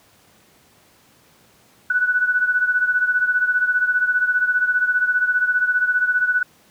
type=beating tone pair; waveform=sine; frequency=1480 / 1495 Hz; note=F#6 / F#6; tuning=0 / +17 cents; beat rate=15 Hz; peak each=-17 / -22 dBFS; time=1.9-6.43 s; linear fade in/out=5 ms; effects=pink hiss -54 dBFS RMS until 6.7 s + high-pass 100 Hz 12 dB/octave